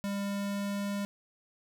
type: tone with pitch glide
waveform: square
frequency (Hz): 200.2 to 201.5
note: G3 to G3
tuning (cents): +37 to +48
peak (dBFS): -32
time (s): 0.04-1.05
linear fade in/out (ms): 0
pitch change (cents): +11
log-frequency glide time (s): 0.21-0.93
effects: none